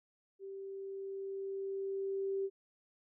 sine tone with level ramp, 390 Hz, G4, 9 cents flat, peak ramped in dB -43 to -32 dBFS, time 0.39-2.5 s, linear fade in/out 50 ms, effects none

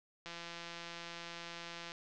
click train, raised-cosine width 0.2 ms, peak -28 dBFS, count 283, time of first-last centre 0.26-1.919 s, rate 170 Hz, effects low-pass 6000 Hz 12 dB/octave

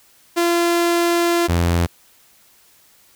sawtooth tone pair in turn, 342.9 / 85.72 Hz, F4 / F2, -32 / -32 cents, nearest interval 2 octaves, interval 2400 cents, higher first, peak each -11 dBFS, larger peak neither, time 0.36-1.48 / 1.48-1.87 s, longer first, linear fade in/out 20 ms, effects white hiss -53 dBFS RMS until 3.15 s

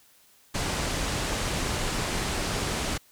pink low-pass noise, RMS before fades -29 dBFS, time 0.54-2.98 s, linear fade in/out 10 ms, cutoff 9500 Hz, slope 24 dB/octave, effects white hiss -59 dBFS RMS until 3.11 s

